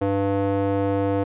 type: tone with band-pass filter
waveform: square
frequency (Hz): 98.9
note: G2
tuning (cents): +16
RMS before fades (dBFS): -22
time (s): 0.01-1.24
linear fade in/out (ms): 10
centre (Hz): 470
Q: 1.5
effects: resampled to 8000 Hz